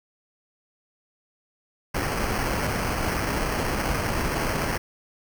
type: noise with sample-and-hold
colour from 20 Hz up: pink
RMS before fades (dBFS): -26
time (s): 1.94-4.78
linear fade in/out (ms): 10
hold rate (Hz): 3675
effects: none